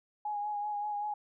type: tone with vibrato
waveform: sine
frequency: 830.6 Hz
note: G#5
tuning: in tune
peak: -32 dBFS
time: 0.25-1.14 s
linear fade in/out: 5 ms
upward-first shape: sine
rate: 5.2 Hz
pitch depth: 26 cents each way
effects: none